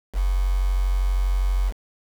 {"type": "tone with quantisation", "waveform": "sine", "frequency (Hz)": 46.25, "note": "F#1", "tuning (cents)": 0, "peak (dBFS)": -18, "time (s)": [0.13, 1.73], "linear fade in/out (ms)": 50, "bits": 6, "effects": []}